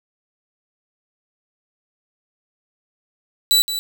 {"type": "tone with echo", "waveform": "sawtooth", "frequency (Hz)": 3951, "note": "B7", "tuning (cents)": 0, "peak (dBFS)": -9, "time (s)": [3.51, 3.62], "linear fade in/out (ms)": 0, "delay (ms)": 170, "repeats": 1, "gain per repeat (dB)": -10, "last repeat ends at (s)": 3.79, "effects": ["8-bit"]}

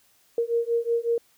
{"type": "beating tone pair", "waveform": "sine", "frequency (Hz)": [464.3, 469.7], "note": ["A#4", "A#4"], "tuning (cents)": [-7, 13], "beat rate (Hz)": 5.4, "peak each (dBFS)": -25, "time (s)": [0.38, 1.18], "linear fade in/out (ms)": 2, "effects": ["white hiss -62 dBFS RMS until 1.37 s"]}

